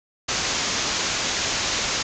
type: low-pass noise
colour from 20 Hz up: white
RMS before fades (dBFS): -25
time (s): 0.28-2.03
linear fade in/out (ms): 10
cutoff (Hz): 7100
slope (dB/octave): 96
effects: none